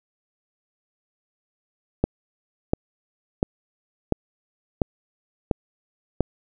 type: click train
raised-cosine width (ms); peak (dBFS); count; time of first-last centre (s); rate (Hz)
2; -5; 7; 2.04-6.207; 1.44
effects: none